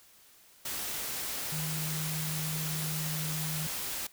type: tone in noise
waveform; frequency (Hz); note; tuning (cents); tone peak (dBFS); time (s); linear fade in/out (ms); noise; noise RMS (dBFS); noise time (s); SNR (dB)
sine; 155.56; D#3; 0; -34; 1.52-3.67; 5; white; -36; 0.65-4.07; -1
effects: white hiss -59 dBFS RMS until 4.12 s